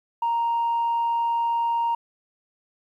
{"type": "tone", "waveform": "sine", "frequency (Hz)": 932.3, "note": "A#5", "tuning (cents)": 0, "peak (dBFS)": -19, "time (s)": [0.22, 1.95], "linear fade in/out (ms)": 5, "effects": ["tanh soft clip ceiling -18 dBFS", "10-bit"]}